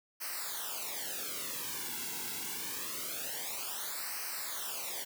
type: noise with flanger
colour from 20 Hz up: white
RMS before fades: -39 dBFS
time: 0.2-5.05 s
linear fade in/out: 20 ms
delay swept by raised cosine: 0.28 to 1.68 ms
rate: 0.25 Hz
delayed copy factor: -1
effects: none